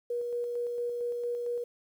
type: tone with tremolo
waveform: sine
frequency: 480.2 Hz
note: B4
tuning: 49 cents flat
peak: -29 dBFS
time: 0.1-1.64 s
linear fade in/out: 5 ms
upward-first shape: square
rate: 4.4 Hz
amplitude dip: 25%
effects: 10-bit